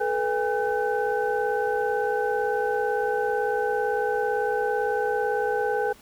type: tone cluster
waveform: sine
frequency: 431.2 / 489.1 / 811 / 1520 Hz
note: A4 / B4 / G#5 / F#6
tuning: -35 / -17 / -41 / +46 cents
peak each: -26 / -27 / -27 / -31 dBFS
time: 0-5.93 s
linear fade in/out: 10 ms
effects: tanh soft clip ceiling -12 dBFS + pink hiss -52 dBFS RMS until 6.01 s